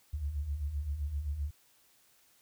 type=beating tone pair; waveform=sine; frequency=66.7 / 74.4 Hz; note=C2 / D2; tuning=+34 / +23 cents; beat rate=7.7 Hz; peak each=-40 / -33 dBFS; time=0.13-1.51 s; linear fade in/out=10 ms; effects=white hiss -66 dBFS RMS until 2.41 s